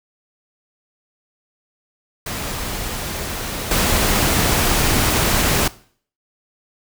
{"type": "noise with level steps", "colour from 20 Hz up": "pink", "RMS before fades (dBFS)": [-26, -17], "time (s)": [2.26, 5.68], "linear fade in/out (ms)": 5, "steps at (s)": 3.71, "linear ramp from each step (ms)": 2, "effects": ["noise-tail reverb RT60 0.5 s tail -19 dB re dry"]}